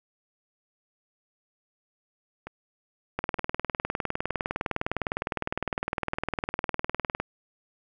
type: two click trains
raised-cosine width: 0.5 ms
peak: -22 / -12 dBFS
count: 5 / 80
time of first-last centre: 2.47-6.14 / 3.19-7.2 s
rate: 1.09 / 19.7 Hz
effects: none